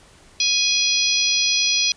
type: harmonic tone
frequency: 830.6 Hz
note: G#5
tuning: in tune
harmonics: 3 / 4 / 5 / 6 / 7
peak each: -23 / -23 / -23 / -23 / -23 dBFS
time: 0.4-1.92 s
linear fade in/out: 2 ms
effects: pink hiss -50 dBFS RMS until 1.96 s + resampled to 22050 Hz